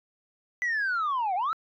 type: linear two-way sweep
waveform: sine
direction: down then up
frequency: 2000 to 698.5 to 1363 Hz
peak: -23 dBFS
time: 0.62-1.53 s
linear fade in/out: 0 ms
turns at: 1.35 s
effects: tanh soft clip ceiling -23 dBFS